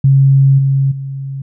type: tone with level steps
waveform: sine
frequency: 136.3 Hz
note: C#3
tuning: 29 cents flat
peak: -5 / -9 / -20 dBFS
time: 0.04-1.42 s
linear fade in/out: 5 ms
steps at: 0.58 / 0.91 s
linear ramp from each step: 10 ms
effects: none